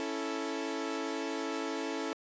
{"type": "chord", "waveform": "sawtooth", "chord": "A major", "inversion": "first", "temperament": "equal", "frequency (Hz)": [277.2, 329.6, 440], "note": ["C#4", "E4", "A4"], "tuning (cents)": [0, 0, 0], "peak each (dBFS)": -34, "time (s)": [0, 2.13], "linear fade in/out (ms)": 0, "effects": ["resampled to 16000 Hz"]}